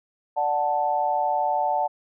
sine chord, D major, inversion none, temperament equal, 587.3 / 740 / 880 Hz, D5 / F#5 / A5, 0 / 0 / 0 cents, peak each -28 / -24 / -24 dBFS, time 0.36-1.88 s, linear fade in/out 20 ms, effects none

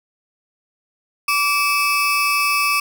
35% pulse tone pair together, 1157.6 / 2607 Hz, D6 / E7, -25 / -20 cents, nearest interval octave + major second, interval 1405 cents, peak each -17 dBFS, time 1.28-2.8 s, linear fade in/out 5 ms, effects none

